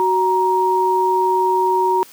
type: tone pair together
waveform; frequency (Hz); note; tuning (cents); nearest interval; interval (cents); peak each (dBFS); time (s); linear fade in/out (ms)
sine; 372.6 / 939; F#4 / A#5; +12 / +12; octave + major third; 1600; -18 / -15; 0-2.03; 0
effects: white hiss -44 dBFS RMS until 2.12 s + high-pass 150 Hz 12 dB/octave